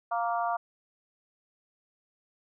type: harmonic tone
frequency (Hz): 233.1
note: A#3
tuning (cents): 0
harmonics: 3 / 4 / 5 / 6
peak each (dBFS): -29 / -33 / -33 / -39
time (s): 0.11-0.57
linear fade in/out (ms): 10
effects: none